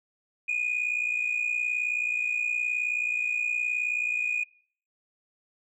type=tone pair together; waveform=sine; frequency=2445 / 2504 Hz; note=D#7 / D#7; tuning=-31 / +10 cents; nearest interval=unison; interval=41 cents; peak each=-25 / -29 dBFS; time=0.48-4.44 s; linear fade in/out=10 ms; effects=noise-tail reverb RT60 0.5 s tail -22 dB re dry + tanh soft clip ceiling -21 dBFS